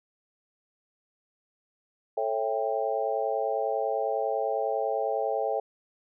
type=chord; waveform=sine; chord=A dominant seventh; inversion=none; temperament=just; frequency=440 / 550 / 660 / 792 Hz; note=A4 / C#5 / E5 / G5; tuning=0 / -14 / +2 / +18 cents; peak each=-31 dBFS; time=2.17-5.6 s; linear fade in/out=5 ms; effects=none